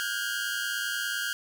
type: tone cluster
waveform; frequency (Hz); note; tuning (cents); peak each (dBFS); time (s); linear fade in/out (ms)
sawtooth; 1424 / 1541 / 1631; F6 / G6 / G#6; +33 / -30 / -32; -30; 0-1.33; 0
effects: none